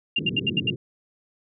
sine tone bursts, 2794 Hz, F7, in tune, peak -19 dBFS, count 6, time 0.16-0.702 s, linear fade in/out 5 ms, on 32 ms, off 70 ms
pink band-pass noise, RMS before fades -30 dBFS, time 0.18-0.76 s, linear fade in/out 5 ms, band 100 to 400 Hz, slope 48 dB/octave
effects none

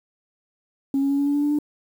sine tone with pitch steps, 274 / 277 / 280.1 / 283.2 / 286.3 / 289.5 / 292.6 / 295.9 Hz, C#4 / C#4 / C#4 / C#4 / D4 / D4 / D4 / D4, -20 / -1 / +18 / +37 / -44 / -25 / -6 / +13 cents, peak -17 dBFS, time 0.94-1.588 s, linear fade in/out 2 ms, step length 81 ms, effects tanh soft clip ceiling -15 dBFS + 8-bit

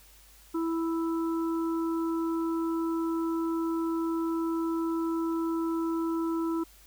harmonic tone, 329.6 Hz, E4, in tune, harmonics 1 / 3 / 4, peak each -27 / -39 / -40 dBFS, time 0.54-6.64 s, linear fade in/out 10 ms, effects added 50 Hz sine -57 dBFS peak until 6.86 s + white hiss -57 dBFS RMS until 6.86 s

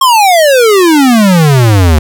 square exponential sweep, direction down, 1095 to 73.42 Hz, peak -4 dBFS, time 0.01-1.99 s, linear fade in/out 5 ms, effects none

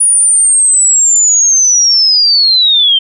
sine linear sweep, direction down, 9740 to 3108 Hz, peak -5 dBFS, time 0-2.99 s, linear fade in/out 10 ms, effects none

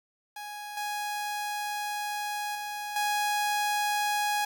sawtooth tone with level steps, 830.6 Hz, G#5, in tune, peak -34 / -27 / -30 / -22 dBFS, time 0.36-4.45 s, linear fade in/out 5 ms, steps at 0.77 / 2.55 / 2.96 s, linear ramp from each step 2 ms, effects 9-bit

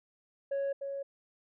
sine tone with echo, 554.4 Hz, C#5, in tune, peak -27 dBFS, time 0.51-0.73 s, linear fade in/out 10 ms, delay 300 ms, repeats 1, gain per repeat -7 dB, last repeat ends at 1.03 s, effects tanh soft clip ceiling -29 dBFS

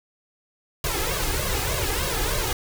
pink noise with flanger, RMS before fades -25 dBFS, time 0.84-2.53 s, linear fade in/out 2 ms, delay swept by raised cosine 1.8 to 2.45 ms, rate 3.3 Hz, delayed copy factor +0.9, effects none

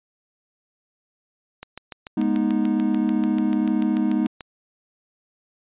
click train, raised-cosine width 0.2 ms, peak -17 dBFS, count 20, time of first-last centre 1.63-4.408 s, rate 6.84 Hz
triangle chord, G# minor, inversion none, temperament equal with one note detuned, 207.7 / 242.7 / 311.1 Hz, G#3 / B3 / D#4, 0 / -30 / 0 cents, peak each -21 dBFS, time 2.17-4.27 s, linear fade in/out 5 ms
effects resampled to 8000 Hz

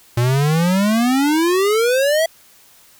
square exponential sweep, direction up, 116.9 to 665 Hz, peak -14 dBFS, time 0.17-2.26 s, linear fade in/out 5 ms, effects white hiss -49 dBFS RMS until 2.99 s

